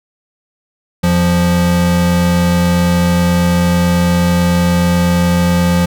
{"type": "tone pair together", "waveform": "square", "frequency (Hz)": [85.46, 174.61], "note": ["F2", "F3"], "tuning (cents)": [-37, 0], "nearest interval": "octave", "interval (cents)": 1237, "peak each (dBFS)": [-18, -11], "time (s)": [1.03, 5.86], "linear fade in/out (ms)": 10, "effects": []}